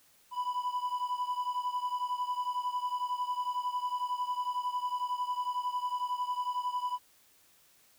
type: beating tone pair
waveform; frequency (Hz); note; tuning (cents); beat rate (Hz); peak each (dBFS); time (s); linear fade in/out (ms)
triangle; 987.8 / 998.8; B5 / B5; 0 / +19; 11; -31 / -34; 0.31-6.99; 50
effects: white hiss -64 dBFS RMS until 7.98 s